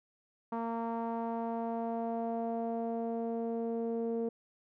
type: tone with low-pass filter sweep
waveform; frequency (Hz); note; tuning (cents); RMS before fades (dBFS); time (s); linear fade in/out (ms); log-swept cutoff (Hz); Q
sawtooth; 230; A#3; -23; -35; 0.52-4.29; 5; 990 to 490; 3.3
effects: none